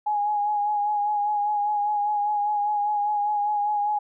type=tone with vibrato; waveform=sine; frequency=830.6 Hz; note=G#5; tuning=in tune; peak=-21 dBFS; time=0.06-3.99 s; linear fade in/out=10 ms; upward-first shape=sine; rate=5 Hz; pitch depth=28 cents each way; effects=none